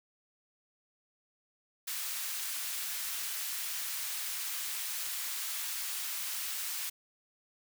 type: high-pass noise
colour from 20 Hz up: white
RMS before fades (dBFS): -37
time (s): 1.87-6.9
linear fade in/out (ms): 10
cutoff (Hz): 1300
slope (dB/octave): 12
effects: none